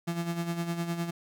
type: tone with tremolo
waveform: 35% pulse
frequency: 169.8 Hz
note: F3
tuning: 48 cents flat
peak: -26 dBFS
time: 0.07-1.11 s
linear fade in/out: 10 ms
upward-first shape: sine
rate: 9.8 Hz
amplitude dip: 60%
effects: none